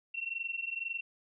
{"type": "tone pair together", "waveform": "sine", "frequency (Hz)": [2711, 2733], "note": ["E7", "F7"], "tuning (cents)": [48, -38], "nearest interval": "unison", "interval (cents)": 14, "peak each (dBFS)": [-37, -38], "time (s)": [0.14, 1.01], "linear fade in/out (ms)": 10, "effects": []}